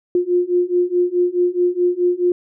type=beating tone pair; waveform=sine; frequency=353 / 357.7 Hz; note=F4 / F4; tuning=+19 / +41 cents; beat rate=4.7 Hz; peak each=-18 / -17 dBFS; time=0.15-2.32 s; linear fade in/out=2 ms; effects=none